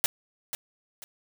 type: noise with echo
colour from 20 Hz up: white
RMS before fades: -23 dBFS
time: 0.04-0.06 s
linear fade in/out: 0 ms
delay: 490 ms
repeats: 2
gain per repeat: -10 dB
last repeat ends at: 1.04 s
effects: none